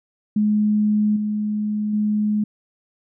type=tone with level steps; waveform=sine; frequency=210.8 Hz; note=G#3; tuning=26 cents sharp; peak=-15 / -20 / -17 dBFS; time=0.36-2.44 s; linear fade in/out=5 ms; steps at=1.16 / 1.93 s; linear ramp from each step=5 ms; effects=none